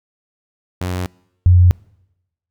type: tone pair in turn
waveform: sawtooth / sine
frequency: 90.7 / 89.4 Hz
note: F#2 / F2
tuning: -34 / +41 cents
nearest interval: unison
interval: 25 cents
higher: first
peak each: -16 / -6 dBFS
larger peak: second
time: 0.81-1.06 / 1.46-1.71 s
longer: neither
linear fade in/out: 0 ms
effects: noise-tail reverb RT60 0.9 s tail -25 dB re dry